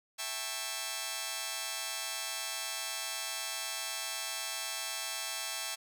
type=chord; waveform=5% pulse; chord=A dominant seventh; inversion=second; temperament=just; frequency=660 / 792 / 880 / 1100 Hz; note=E5 / G5 / A5 / C#6; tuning=+2 / +18 / 0 / -14 cents; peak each=-31 dBFS; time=0.18-5.76 s; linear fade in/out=20 ms; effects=none